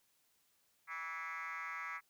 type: tone with frequency modulation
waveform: sine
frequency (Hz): 1651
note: G#6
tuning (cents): -11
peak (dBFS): -39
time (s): 0.87-2.01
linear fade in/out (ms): 50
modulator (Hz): 170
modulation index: 3.5
effects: tanh soft clip ceiling -38 dBFS + white hiss -75 dBFS RMS until 2.09 s